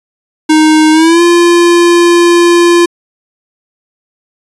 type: tone with pitch glide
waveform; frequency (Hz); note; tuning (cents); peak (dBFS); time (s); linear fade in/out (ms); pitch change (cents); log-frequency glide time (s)
square; 311.1 to 345.2; D#4 to F4; 0 to -20; -4; 0.49-2.86; 10; +180; 0.92-1.22
effects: resampled to 24000 Hz